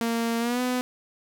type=tone with pitch glide; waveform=sawtooth; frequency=231 to 250.5 Hz; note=A#3 to B3; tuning=-16 to +25 cents; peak=-20 dBFS; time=0.01-0.81 s; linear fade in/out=0 ms; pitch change=+141 cents; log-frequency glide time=0.39-0.61 s; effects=none